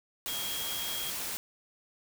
sine tone in noise, 3265 Hz, G#7, 30 cents flat, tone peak -37 dBFS, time 0.28-1.1 s, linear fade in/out 0 ms, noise white, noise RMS -36 dBFS, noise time 0.26-1.37 s, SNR -4 dB, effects none

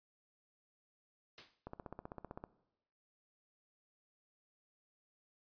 white noise with exponential decay, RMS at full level -48 dBFS, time 1.38-1.62 s, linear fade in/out 0 ms, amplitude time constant 51 ms
click train, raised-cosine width 1 ms, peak -31 dBFS, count 13, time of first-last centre 1.67-2.439 s, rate 15.6 Hz
effects noise-tail reverb RT60 0.9 s tail -19 dB re dry + resampled to 11025 Hz

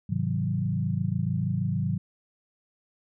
sine chord, Ab dominant seventh, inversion none, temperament equal with one note detuned, 103.83 / 130.81 / 158.92 / 185 Hz, Ab2 / C3 / Eb3 / Gb3, 0 / 0 / +37 / 0 cents, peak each -30 dBFS, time 0.09-1.98 s, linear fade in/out 10 ms, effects none

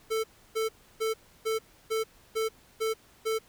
square tone bursts, 442.8 Hz, A4, 11 cents sharp, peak -27 dBFS, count 8, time 0.1-3.39 s, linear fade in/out 20 ms, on 140 ms, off 310 ms, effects pink hiss -59 dBFS RMS until 3.48 s

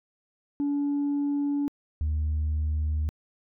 sine tone pair in turn, 286.2 / 76.6 Hz, D4 / D#2, -45 / -27 cents, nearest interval octave + major seventh, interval 2282 cents, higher first, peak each -22 / -22 dBFS, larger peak neither, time 0.6-1.68 / 2.01-3.09 s, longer neither, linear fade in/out 0 ms, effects tanh soft clip ceiling -22 dBFS

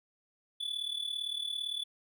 triangle tone with amplitude modulation, 3458 Hz, A7, 31 cents flat, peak -29 dBFS, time 0.6-1.84 s, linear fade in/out 10 ms, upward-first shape sine, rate 37.7 Hz, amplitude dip 75%, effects none

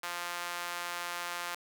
sawtooth tone with high-pass filter, 174.61 Hz, F3, in tune, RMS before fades -38 dBFS, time 0.03-1.55 s, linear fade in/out 5 ms, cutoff 1100 Hz, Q 1.1, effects 9-bit

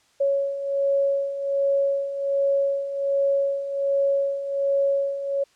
sine beating tone pair, 554.4 / 555.7 Hz, C#5 / C#5, 0 / +4 cents, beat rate 1.3 Hz, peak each -27 / -21 dBFS, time 0.2-5.44 s, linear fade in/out 10 ms, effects white hiss -61 dBFS RMS until 5.55 s + low-pass 7000 Hz 12 dB/octave

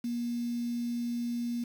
sine tone with quantisation, 238.1 Hz, A#3, 37 cents sharp, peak -30 dBFS, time 0.04-1.64 s, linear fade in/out 5 ms, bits 8, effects none

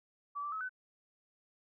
sine tone with pitch steps, 1151 / 1170 / 1288 / 1508 Hz, D6 / D6 / E6 / F#6, -35 / -7 / -41 / +32 cents, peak -36 dBFS, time 0.35-0.694 s, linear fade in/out 20 ms, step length 86 ms, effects none

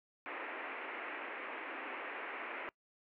white band-pass noise, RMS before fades -44 dBFS, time 0.26-2.69 s, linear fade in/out 0 ms, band 270 to 2500 Hz, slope 48 dB/octave, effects noise-tail reverb RT60 0.1 s tail -23 dB re dry

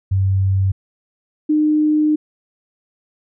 sine tone pair in turn, 96.2 / 304.4 Hz, G2 / D#4, -32 / -38 cents, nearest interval octave + minor sixth, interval 1994 cents, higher second, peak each -13 / -12 dBFS, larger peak second, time 0.11-0.72 / 1.49-2.16 s, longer second, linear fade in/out 10 ms, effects none

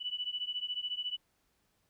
sine beating tone pair, 2960 / 2974 Hz, F#7 / F#7, 0 / +8 cents, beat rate 14 Hz, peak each -37 / -38 dBFS, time 0-1.17 s, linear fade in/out 20 ms, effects pink hiss -75 dBFS RMS until 1.89 s

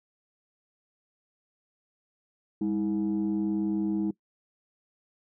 sine tone pair together, 202 / 320.7 Hz, G#3 / E4, -48 / -48 cents, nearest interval minor sixth, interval 800 cents, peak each -27 / -26 dBFS, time 2.61-4.11 s, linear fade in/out 5 ms, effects noise-tail reverb RT60 0.1 s tail -21 dB re dry + tanh soft clip ceiling -21 dBFS

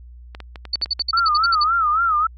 clicks, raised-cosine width 0.3 ms, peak -19 dBFS, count 8, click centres 0.349 / 0.403 / 0.558 / 0.653 / 0.757 / 0.815 / 0.859 / 0.994 s
sine tone bursts, 4493 Hz, C#8, 23 cents sharp, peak -17 dBFS, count 11, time 0.73-1.639 s, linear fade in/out 5 ms, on 29 ms, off 59 ms
sine tone with vibrato, 1291 Hz, E6, 37 cents flat, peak -15 dBFS, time 1.13-2.27 s, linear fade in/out 5 ms, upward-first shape sine, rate 3.6 Hz, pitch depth 130 cents each way
effects added 60 Hz sine -38 dBFS peak until 2.37 s

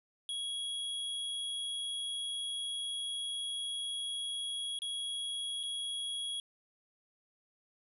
square tone with dropouts, 3322 Hz, G#7, in tune, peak -36 dBFS, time 0.29-6.4 s, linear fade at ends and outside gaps 1 ms, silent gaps 4.789-4.819 / 5.631-5.635 s, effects resampled to 32000 Hz + 12-bit

